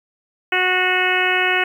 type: harmonic tone with a mistuned harmonic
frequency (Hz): 367.2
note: F#4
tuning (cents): -13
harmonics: 1 / 2 / 3 / 4 / 5 / 6 / 7 / 8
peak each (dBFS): -24 / -24 / -28 / -22 / -22 / -23 / -22 / -26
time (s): 0.52-1.64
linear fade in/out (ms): 5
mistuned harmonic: 6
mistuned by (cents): -15
effects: 8-bit